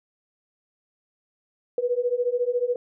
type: beating tone pair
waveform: sine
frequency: 481 / 495 Hz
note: B4 / B4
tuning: -46 / +4 cents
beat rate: 14 Hz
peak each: -25 / -24 dBFS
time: 1.78-2.76 s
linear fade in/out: 2 ms
effects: none